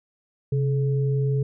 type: tone pair together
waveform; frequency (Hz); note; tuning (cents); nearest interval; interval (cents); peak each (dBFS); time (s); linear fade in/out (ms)
sine; 134.62 / 427.4; C3 / G#4; +50 / +50; octave + minor sixth; 2000; -20 / -29; 0.52-1.43; 5
effects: none